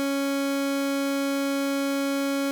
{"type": "tone", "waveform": "30% pulse", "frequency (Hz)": 277.2, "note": "C#4", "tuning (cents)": 0, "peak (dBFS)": -21, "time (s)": [0, 2.51], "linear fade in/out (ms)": 0, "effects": []}